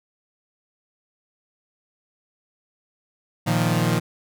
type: chord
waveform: sawtooth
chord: Bb suspended fourth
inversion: none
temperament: equal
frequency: 116.54 / 155.56 / 174.61 Hz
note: Bb2 / Eb3 / F3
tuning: 0 / 0 / 0 cents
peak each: -19 dBFS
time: 3.46-4 s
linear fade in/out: 20 ms
effects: none